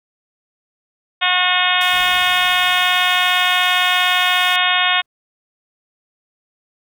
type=harmonic tone; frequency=362.7 Hz; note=F#4; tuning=34 cents flat; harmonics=2 / 3 / 4 / 5 / 6 / 7 / 8 / 9 / 10; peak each=-22 / -22 / -22 / -22 / -22 / -22 / -22 / -22 / -22 dBFS; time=1.21-5.02 s; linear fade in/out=20 ms
type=high-pass noise; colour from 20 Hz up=pink; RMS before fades=-34 dBFS; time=1.81-4.56 s; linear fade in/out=0 ms; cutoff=3700 Hz; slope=24 dB/octave
type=noise with exponential decay; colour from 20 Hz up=pink; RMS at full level=-36 dBFS; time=1.93-5.06 s; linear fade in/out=2 ms; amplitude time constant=680 ms
effects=none